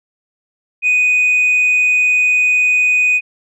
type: tone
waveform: sine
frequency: 2489 Hz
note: D#7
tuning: in tune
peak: -8 dBFS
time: 0.82-3.21 s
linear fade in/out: 50 ms
effects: tanh soft clip ceiling -8 dBFS

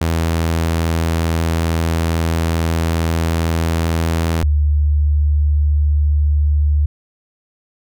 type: tone pair in turn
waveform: sawtooth / sine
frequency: 82.3 / 73.81 Hz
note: E2 / D2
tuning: -2 / +9 cents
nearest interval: major second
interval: 189 cents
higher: first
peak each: -11 dBFS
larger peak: neither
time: 0.01-4.43 / 4.43-6.86 s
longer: first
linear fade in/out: 5 ms
effects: none

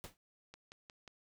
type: noise with exponential decay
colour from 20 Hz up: pink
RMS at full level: -44 dBFS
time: 0.04-0.17 s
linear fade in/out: 0 ms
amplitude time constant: 28 ms
type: click train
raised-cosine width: 0.2 ms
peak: -34 dBFS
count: 4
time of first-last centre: 0.54-1.078 s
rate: 5.58 Hz
effects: none

